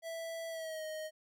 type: tone with pitch glide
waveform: square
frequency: 659 to 624.2 Hz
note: E5 to D#5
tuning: -1 to +5 cents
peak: -40 dBFS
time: 0.02-1.11 s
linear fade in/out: 50 ms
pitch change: -94 cents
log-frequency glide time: 0.49-0.84 s
effects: none